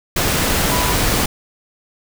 sine tone in noise, 987.8 Hz, B5, in tune, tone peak -22 dBFS, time 0.71-0.93 s, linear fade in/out 5 ms, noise pink, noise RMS -17 dBFS, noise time 0.16-1.26 s, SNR -8 dB, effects none

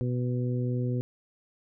harmonic tone, 123.9 Hz, B2, 6 cents sharp, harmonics 1 / 2 / 3 / 4, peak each -27 / -33 / -37 / -39 dBFS, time 0.01-1.01 s, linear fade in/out 0 ms, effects none

